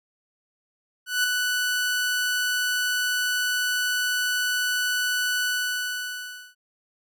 sawtooth tone with ADSR envelope, 1486 Hz, F#6, 7 cents sharp, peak -15 dBFS, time 1.06-6.55 s, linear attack 180 ms, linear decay 3 ms, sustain -4 dB, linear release 1100 ms, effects none

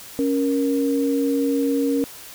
sine tone pair together, 277 / 469.9 Hz, C#4 / A#4, -1 / +14 cents, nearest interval major sixth, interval 915 cents, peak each -19 / -23 dBFS, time 0.19-2.04 s, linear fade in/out 0 ms, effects white hiss -40 dBFS RMS until 2.34 s

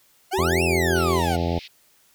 40% pulse exponential two-way sweep, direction up then down, 695 to 2768 to 695 Hz, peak -23 dBFS, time 0.31-1.37 s, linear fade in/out 20 ms, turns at 0.63 s
sine tone with tremolo, 380.6 Hz, F#4, 49 cents sharp, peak -22 dBFS, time 0.33-1.21 s, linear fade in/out 10 ms, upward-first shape square, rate 5.3 Hz, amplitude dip 30%
harmonic tone, 85.2 Hz, F2, 42 cents flat, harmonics 1 / 2 / 3 / 4 / 5 / 6 / 7 / 8 / 9 / 10, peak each -25 / -28 / -30 / -31 / -32 / -33 / -33 / -34 / -35 / -35 dBFS, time 0.38-1.59 s, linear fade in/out 5 ms
white band-pass noise, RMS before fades -42 dBFS, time 0.95-1.68 s, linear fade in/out 10 ms, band 2000 to 4900 Hz, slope 48 dB/octave
effects white hiss -59 dBFS RMS until 2.14 s

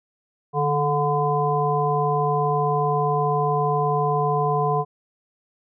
harmonic tone with a mistuned harmonic, 145.4 Hz, D3, 17 cents flat, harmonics 1 / 3 / 5 / 7, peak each -24 / -24 / -24 / -24 dBFS, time 0.53-4.85 s, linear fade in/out 50 ms, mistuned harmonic 1, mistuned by +48 cents, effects none

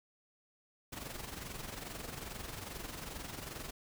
pink noise with amplitude modulation, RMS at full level -42 dBFS, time 0.92-3.71 s, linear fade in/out 10 ms, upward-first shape sine, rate 22.4 Hz, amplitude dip 60%, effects none

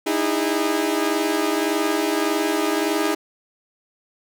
sawtooth tone cluster, 305 / 326.7 / 407.5 Hz, D#4 / E4 / G#4, -34 / -15 / -33 cents, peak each -20 dBFS, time 0.06-3.15 s, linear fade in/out 10 ms, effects none

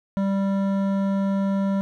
triangle tone with hard clipping, 196 Hz, G3, in tune, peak -22 dBFS, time 0.17-1.81 s, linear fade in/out 0 ms, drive 16 dB, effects none

